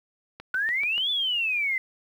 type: click train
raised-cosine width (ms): 0.3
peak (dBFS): -23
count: 5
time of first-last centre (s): 0.4-0.98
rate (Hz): 6.9
type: exponential two-way sweep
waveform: sine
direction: up then down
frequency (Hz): 1467 to 3520 to 2029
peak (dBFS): -23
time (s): 0.54-1.78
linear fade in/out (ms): 2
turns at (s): 1.1
effects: 9-bit